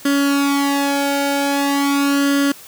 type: tone with flanger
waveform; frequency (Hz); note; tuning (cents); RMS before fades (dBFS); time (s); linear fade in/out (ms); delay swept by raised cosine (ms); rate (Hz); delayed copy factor
sawtooth; 281; C#4; +24; -17; 0.05-2.52; 5; 0.63 to 1.33; 0.43; +0.85
effects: white hiss -40 dBFS RMS until 2.67 s + high-pass 60 Hz 12 dB/octave